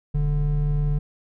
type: tone pair together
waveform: triangle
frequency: 41.02 / 146.83 Hz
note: E1 / D3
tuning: -8 / 0 cents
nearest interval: octave + minor seventh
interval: 2208 cents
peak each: -20 dBFS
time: 0.14-0.99 s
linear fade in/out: 10 ms
effects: none